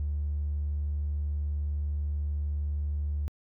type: tone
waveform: triangle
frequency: 73.42 Hz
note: D2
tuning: in tune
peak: -24 dBFS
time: 0-3.28 s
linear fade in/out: 0 ms
effects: tanh soft clip ceiling -25 dBFS